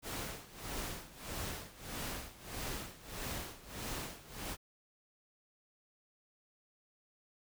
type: noise with tremolo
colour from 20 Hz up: pink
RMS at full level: -40 dBFS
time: 0.02-4.57 s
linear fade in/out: 50 ms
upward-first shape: sine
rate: 1.6 Hz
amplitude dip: 85%
effects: none